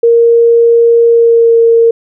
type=tone with pitch glide; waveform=sine; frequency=466.2 to 460.6 Hz; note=A#4 to A#4; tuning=0 to -21 cents; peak=-3 dBFS; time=0.03-1.91 s; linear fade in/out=5 ms; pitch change=-21 cents; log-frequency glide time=1.07-1.58 s; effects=none